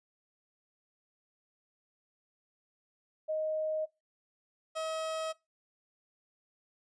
sine / 30% pulse tone pair in turn, 624 / 638.2 Hz, D#5 / D#5, +5 / +44 cents, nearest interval unison, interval 39 cents, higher second, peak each -30 / -31 dBFS, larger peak first, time 3.28-3.86 / 4.75-5.33 s, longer neither, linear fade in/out 20 ms, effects noise-tail reverb RT60 0.2 s tail -20 dB re dry + resampled to 22050 Hz

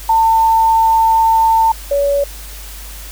sine tone pair in turn, 898 / 565.7 Hz, A5 / C#5, +35 / +35 cents, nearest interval minor sixth, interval 800 cents, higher first, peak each -8 / -11 dBFS, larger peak first, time 0.09-1.72 / 1.91-2.24 s, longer first, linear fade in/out 5 ms, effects added 50 Hz sine -30 dBFS peak until 3.11 s + white hiss -34 dBFS RMS until 3.11 s

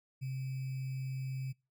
sine tone with sample-and-hold, 131.9 Hz, C3, 14 cents sharp, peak -35 dBFS, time 0.21-1.53 s, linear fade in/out 20 ms, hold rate 2450 Hz, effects noise-tail reverb RT60 0.3 s tail -26 dB re dry

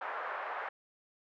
white band-pass noise, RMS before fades -39 dBFS, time 0.01-0.69 s, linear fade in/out 5 ms, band 550 to 1600 Hz, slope 24 dB/octave, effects none

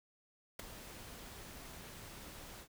pink noise with ADSR envelope, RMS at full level -41 dBFS, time 0.59-2.68 s, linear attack 5 ms, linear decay 11 ms, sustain -10 dB, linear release 77 ms, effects none

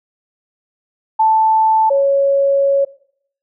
sine tone pair in turn, 880 / 554.4 Hz, A5 / C#5, 0 / 0 cents, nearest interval minor sixth, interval 800 cents, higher first, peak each -9 / -10 dBFS, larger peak first, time 1.19-1.9 / 1.9-2.85 s, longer second, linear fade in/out 10 ms, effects noise-tail reverb RT60 0.6 s tail -19 dB re dry

